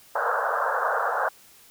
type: band-pass noise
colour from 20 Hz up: white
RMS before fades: -25 dBFS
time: 0.15-1.29 s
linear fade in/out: 5 ms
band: 460 to 1600 Hz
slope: 96 dB/octave
effects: white hiss -53 dBFS RMS until 1.7 s